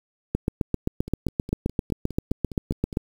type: two click trains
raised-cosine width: 3 ms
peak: -22 / -9 dBFS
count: 10 / 21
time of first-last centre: 1.08-2.928 / 0.35-2.971 s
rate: 4.87 / 7.63 Hz
effects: 7-bit